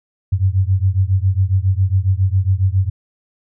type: beating tone pair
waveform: sine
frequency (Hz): 92.1 / 99.4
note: F#2 / G2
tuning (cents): -7 / +25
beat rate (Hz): 7.3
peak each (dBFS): -15 / -16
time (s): 0.32-2.9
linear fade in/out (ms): 10
effects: none